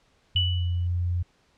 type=tone with pitch glide; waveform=sine; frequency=89 to 87.98 Hz; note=F2 to F2; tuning=+33 to +13 cents; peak=-23 dBFS; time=0.35-1.23 s; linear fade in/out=10 ms; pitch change=-20 cents; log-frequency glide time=0.53-0.64 s
type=tone with exponential decay; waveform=sine; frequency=2960 Hz; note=F#7; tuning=in tune; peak=-19 dBFS; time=0.36-0.87 s; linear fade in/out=1 ms; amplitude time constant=110 ms
effects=pink hiss -64 dBFS RMS until 1.57 s + low-pass 6000 Hz 12 dB/octave